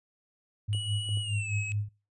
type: tone with tremolo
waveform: sine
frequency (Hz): 103.83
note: G#2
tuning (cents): 0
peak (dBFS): -26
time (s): 0.68-1.89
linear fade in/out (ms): 10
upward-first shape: sine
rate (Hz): 4.8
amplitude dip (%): 80
type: tone with pitch glide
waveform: square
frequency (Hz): 2927 to 2563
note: F#7 to E7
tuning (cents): -19 to -49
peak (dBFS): -35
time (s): 0.73-1.72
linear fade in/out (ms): 0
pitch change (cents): -230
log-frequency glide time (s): 1.21-1.52
type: clicks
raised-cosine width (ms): 2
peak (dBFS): -35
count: 3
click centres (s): 0.749 / 1.09 / 1.173
effects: noise-tail reverb RT60 0.3 s tail -23 dB re dry + resampled to 24000 Hz